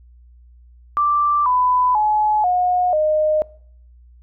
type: tone with pitch steps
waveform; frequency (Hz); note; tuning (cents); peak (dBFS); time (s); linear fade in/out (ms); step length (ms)
sine; 1174.7 / 999.3 / 850.1 / 723.1 / 615.1; D6 / B5 / G#5 / F#5 / D#5; 0 / +20 / +40 / -40 / -20; -14; 0.97-3.42; 0; 490
effects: noise-tail reverb RT60 0.6 s tail -23 dB re dry + added 60 Hz sine -44 dBFS peak until 4.22 s